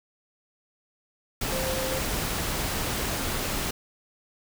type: tone in noise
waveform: sine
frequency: 523.3 Hz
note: C5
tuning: in tune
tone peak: -30 dBFS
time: 1.52-1.99 s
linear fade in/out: 5 ms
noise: pink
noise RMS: -29 dBFS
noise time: 1.41-3.71 s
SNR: -4 dB
effects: none